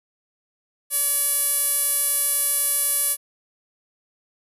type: tone with band-pass filter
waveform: sawtooth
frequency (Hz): 572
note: D5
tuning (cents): -46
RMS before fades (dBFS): -22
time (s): 0.9-3.17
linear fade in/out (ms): 50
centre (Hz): 11000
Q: 8
effects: none